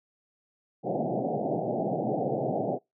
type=band-pass noise; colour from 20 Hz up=white; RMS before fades=-29 dBFS; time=0.83-2.79 s; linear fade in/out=50 ms; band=120 to 780 Hz; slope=96 dB/octave; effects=noise-tail reverb RT60 0.2 s tail -26 dB re dry